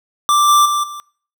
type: tone with level steps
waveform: square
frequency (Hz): 1177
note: D6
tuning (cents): +3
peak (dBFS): -11 / -9 / -16 / -29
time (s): 0.29-1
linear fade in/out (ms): 0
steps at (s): 0.48 / 0.65 / 0.83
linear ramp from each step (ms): 10
effects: noise-tail reverb RT60 0.5 s tail -23 dB re dry